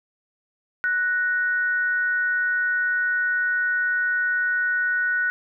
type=tone pair together; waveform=sine; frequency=1480 / 1862 Hz; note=F#6 / A#6; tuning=0 / -2 cents; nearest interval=major third; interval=398 cents; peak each=-20 / -30 dBFS; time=0.84-5.3 s; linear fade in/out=0 ms; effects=none